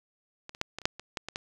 clicks, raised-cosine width 0.2 ms, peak -24 / -28 / -11 / -19 / -30 / -6 / -24 / -15 / -19 / -16 dBFS, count 10, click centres 0.494 / 0.549 / 0.614 / 0.786 / 0.817 / 0.855 / 0.996 / 1.172 / 1.286 / 1.359 s, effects 8-bit

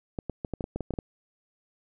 clicks, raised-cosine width 2 ms, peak -18 dBFS, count 11, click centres 0.188 / 0.297 / 0.448 / 0.537 / 0.608 / 0.641 / 0.76 / 0.807 / 0.907 / 0.938 / 0.988 s, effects none

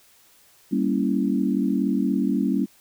sine chord, G diminished seventh, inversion none, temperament equal, 196 / 233.1 / 277.2 / 329.6 Hz, G3 / Bb3 / Db4 / Fb4, 0 / 0 / 0 / 0 cents, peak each -24 / -25 / -24 / -29 dBFS, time 0.71-2.66 s, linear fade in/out 20 ms, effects white hiss -56 dBFS RMS until 2.8 s

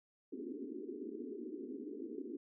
pink band-pass noise, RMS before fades -45 dBFS, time 0.32-2.37 s, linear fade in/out 5 ms, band 230 to 430 Hz, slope 96 dB/octave, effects none

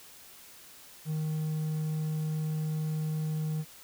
triangle tone, 155.6 Hz, D#3, in tune, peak -27 dBFS, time 1.05-3.65 s, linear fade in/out 50 ms, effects white hiss -52 dBFS RMS until 3.83 s

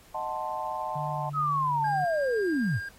sine chord, D# diminished seventh, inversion none, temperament equal, 622.3 / 740 / 880 / 1046.5 Hz, D#5 / F#5 / A5 / C6, 0 / 0 / 0 / 0 cents, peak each -37 / -36 / -33 / -36 dBFS, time 0.14-1.3 s, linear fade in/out 10 ms
sine tone with vibrato, 146.83 Hz, D3, in tune, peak -33 dBFS, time 0.95-2.05 s, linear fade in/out 10 ms, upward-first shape sine, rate 2 Hz, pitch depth 25 cents each way
sine linear sweep, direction down, 1300 to 76.6 Hz, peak -24 dBFS, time 1.33-2.81 s, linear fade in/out 50 ms
triangle tone, 1609 Hz, G6, 45 cents sharp, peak -32 dBFS, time 1.84-2.89 s, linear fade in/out 5 ms
effects pink hiss -56 dBFS RMS until 2.98 s + AAC 48 kbps

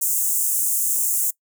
pink high-pass noise, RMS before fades -21 dBFS, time 0.01-1.31 s, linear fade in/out 10 ms, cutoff 7000 Hz, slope 48 dB/octave, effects noise-tail reverb RT60 0.1 s tail -22 dB re dry

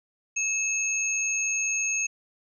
sine tone pair together, 2603 / 6506 Hz, E7 / G#8, -22 / -37 cents, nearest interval octave + major third, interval 1585 cents, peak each -27 dBFS, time 0.36-2.07 s, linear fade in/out 10 ms, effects none

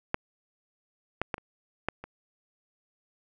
clicks, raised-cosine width 0.5 ms, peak -10 / -12 / -14 / -29 / -12 / -25 dBFS, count 6, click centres 0.144 / 1.216 / 1.342 / 1.381 / 1.886 / 2.04 s, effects none

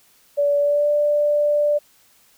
sine tone with pitch glide, 575 to 589.1 Hz, D5 to D5, -37 to +5 cents, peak -15 dBFS, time 0.37-1.79 s, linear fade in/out 20 ms, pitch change +42 cents, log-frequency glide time 0.58-0.89 s, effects white hiss -56 dBFS RMS until 2.37 s

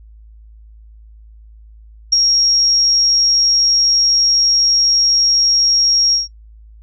sine tone with ADSR envelope, 5588 Hz, F8, in tune, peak -5 dBFS, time 2.12-6.28 s, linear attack 12 ms, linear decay 5 ms, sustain -5 dB, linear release 150 ms, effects noise-tail reverb RT60 0.1 s tail -25 dB re dry + added 54 Hz sine -38 dBFS peak until 6.82 s

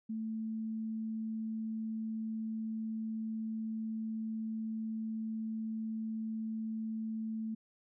sine tone, 221 Hz, A3, 8 cents sharp, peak -35 dBFS, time 0.09-7.55 s, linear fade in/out 10 ms, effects none

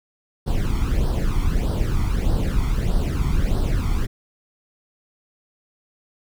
brown noise with flanger, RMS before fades -20 dBFS, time 0.46-4.07 s, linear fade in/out 20 ms, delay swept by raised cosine 0.21 to 0.92 ms, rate 1.6 Hz, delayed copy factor +0.75, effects none

